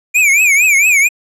square tone with vibrato, 2359 Hz, D7, 7 cents sharp, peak -8 dBFS, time 0.14-1.09 s, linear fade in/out 20 ms, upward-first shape triangle, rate 4.4 Hz, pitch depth 180 cents each way, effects low-pass 12000 Hz 12 dB/octave

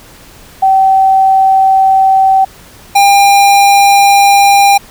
sine / square tone pair in turn, 769 / 800.8 Hz, G5 / G5, -33 / +37 cents, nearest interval minor second, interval 70 cents, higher second, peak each -4 dBFS, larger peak neither, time 0.62-2.45 / 2.95-4.78 s, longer neither, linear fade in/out 10 ms, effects pink hiss -37 dBFS RMS until 4.9 s

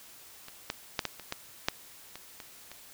clicks, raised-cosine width 0.2 ms, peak -27 / -14 / -10 / -13 / -25 / -15 / -8 / -24 / -25 / -27 dBFS, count 10, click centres 0.484 / 0.701 / 0.992 / 1.053 / 1.197 / 1.324 / 1.685 / 2.156 / 2.402 / 2.716 s, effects white hiss -52 dBFS RMS until 2.93 s

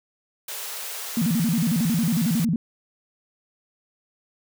white high-pass noise, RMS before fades -33 dBFS, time 0.48-2.45 s, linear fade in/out 5 ms, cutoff 400 Hz, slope 96 dB/octave
sine tone with vibrato, 196 Hz, G3, in tune, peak -19 dBFS, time 1.17-2.56 s, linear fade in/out 2 ms, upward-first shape square, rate 11 Hz, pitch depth 290 cents each way
effects none

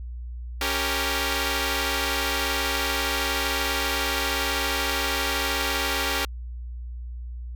5% pulse chord, G diminished, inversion second, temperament equal, 277.2 / 392 / 466.2 Hz, Db4 / G4 / Bb4, 0 / 0 / 0 cents, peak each -17 dBFS, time 0.61-6.25 s, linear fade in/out 2 ms, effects added 60 Hz sine -32 dBFS peak until 7.55 s

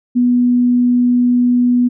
sine tone, 245.2 Hz, B3, 12 cents flat, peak -9 dBFS, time 0.15-1.89 s, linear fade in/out 20 ms, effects none

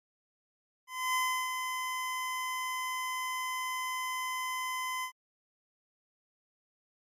25% pulse tone with ADSR envelope, 1023 Hz, C6, 39 cents flat, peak -23 dBFS, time 0.87-5.12 s, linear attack 280 ms, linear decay 340 ms, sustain -6 dB, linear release 86 ms, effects MP3 64 kbps

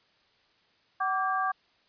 sine tone cluster, 756 / 1163 / 1606 Hz, F#5 / D6 / G6, +37 / -17 / +41 cents, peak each -30 / -28 / -33 dBFS, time 1-1.52 s, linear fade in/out 10 ms, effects white hiss -66 dBFS RMS until 1.88 s + resampled to 11025 Hz

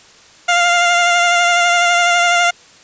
15% pulse tone with vibrato, 698.5 Hz, F5, in tune, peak -4 dBFS, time 0.48-2.51 s, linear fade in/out 10 ms, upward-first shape sine, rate 12 Hz, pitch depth 20 cents each way, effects white hiss -44 dBFS RMS until 2.83 s + resampled to 16000 Hz

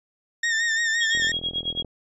40% pulse tone with vibrato, 1825 Hz, A#6, 37 cents flat, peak -20 dBFS, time 0.43-1.32 s, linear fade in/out 5 ms, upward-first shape sine, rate 5.8 Hz, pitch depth 49 cents each way
sine tone with tremolo, 3295 Hz, G#7, 14 cents flat, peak -22 dBFS, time 1-1.83 s, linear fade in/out 20 ms, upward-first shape sine, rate 9.1 Hz, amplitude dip 95%
click train, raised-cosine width 2 ms, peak -25 dBFS, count 30, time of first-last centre 1.15-1.847 s, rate 41.6 Hz
effects resampled to 22050 Hz

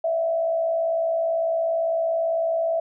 sine tone with frequency modulation, 659.3 Hz, E5, in tune, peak -20 dBFS, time 0.04-2.8 s, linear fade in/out 5 ms, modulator 57.9 Hz, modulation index 0.45, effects none

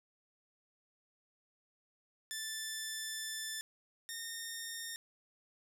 10% pulse tone pair in turn, 1760 / 1834.5 Hz, A6 / A#6, 0 / -28 cents, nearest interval minor second, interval 72 cents, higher second, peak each -30 / -32 dBFS, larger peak first, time 2.31-3.61 / 4.09-4.96 s, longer first, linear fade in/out 0 ms, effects none

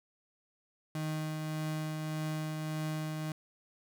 35% pulse tone with tremolo, 155.56 Hz, D#3, in tune, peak -31 dBFS, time 0.95-3.32 s, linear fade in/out 2 ms, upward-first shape triangle, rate 1.7 Hz, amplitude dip 30%, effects none

